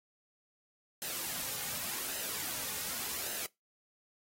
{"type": "noise with flanger", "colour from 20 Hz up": "white", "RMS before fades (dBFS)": -38, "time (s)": [1.02, 3.46], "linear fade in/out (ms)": 0, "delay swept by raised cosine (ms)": [0.87, 3.07], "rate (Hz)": 0.87, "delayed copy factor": -0.5, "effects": ["noise-tail reverb RT60 0.2 s tail -24 dB re dry", "AAC 48 kbps"]}